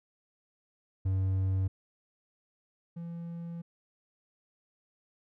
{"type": "tone pair in turn", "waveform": "triangle", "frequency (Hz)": [95, 169.27], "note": ["F#2", "E3"], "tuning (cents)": [46, 46], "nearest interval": "minor seventh", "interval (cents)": 1000, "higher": "second", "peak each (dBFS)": [-24, -35], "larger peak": "first", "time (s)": [[1.05, 1.68], [2.96, 3.62]], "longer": "second", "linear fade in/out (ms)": 10, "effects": []}